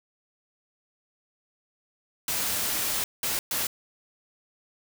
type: noise bursts at uneven times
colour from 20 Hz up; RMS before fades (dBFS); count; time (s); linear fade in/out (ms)
white; -28; 3; 2.28-3.04 / 3.23-3.39 / 3.51-3.67; 2
effects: none